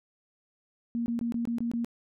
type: tone bursts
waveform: sine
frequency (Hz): 234.6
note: A#3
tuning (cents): +11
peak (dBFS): -27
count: 7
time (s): 0.95-1.846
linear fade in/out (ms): 0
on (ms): 110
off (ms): 21
effects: none